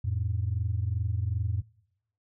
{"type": "tone pair together", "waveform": "sine", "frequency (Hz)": [87.4, 110], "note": ["F2", "A2"], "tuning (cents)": [2, 0], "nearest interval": "major third", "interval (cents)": 398, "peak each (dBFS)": -28, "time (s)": [0.04, 1.62], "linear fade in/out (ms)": 10, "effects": ["noise-tail reverb RT60 0.9 s tail -25 dB re dry", "tanh soft clip ceiling -19 dBFS"]}